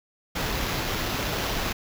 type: noise with sample-and-hold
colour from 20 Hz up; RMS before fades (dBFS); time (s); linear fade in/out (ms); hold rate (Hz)
pink; -28; 0.35-1.73; 10; 8820
effects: none